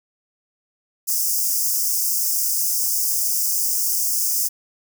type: high-pass noise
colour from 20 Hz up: white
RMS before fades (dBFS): -21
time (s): 1.07-4.49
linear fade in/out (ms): 20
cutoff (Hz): 5000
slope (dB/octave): 96
effects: none